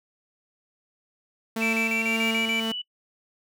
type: tone with tremolo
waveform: sawtooth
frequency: 224.3 Hz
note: A3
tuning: 34 cents sharp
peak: -21 dBFS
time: 1.56-2.72 s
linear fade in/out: 5 ms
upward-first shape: sine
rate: 1.8 Hz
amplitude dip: 35%
type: tone with pitch glide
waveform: sine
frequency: 2637 to 2960 Hz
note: E7 to F#7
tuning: 0 to 0 cents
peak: -29 dBFS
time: 1.6-2.82 s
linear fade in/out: 10 ms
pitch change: +200 cents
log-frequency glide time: 1.82-2.53 s
type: tone bursts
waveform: triangle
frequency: 2323 Hz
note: D7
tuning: 20 cents flat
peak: -23 dBFS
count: 7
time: 1.62-2.6 s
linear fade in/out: 2 ms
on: 110 ms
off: 35 ms
effects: noise-tail reverb RT60 0.1 s tail -24 dB re dry